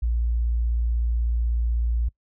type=tone; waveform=sine; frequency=58.1 Hz; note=A#1; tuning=5 cents flat; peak=-20 dBFS; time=0.02-2.09 s; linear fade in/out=10 ms; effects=noise-tail reverb RT60 0.1 s tail -23 dB re dry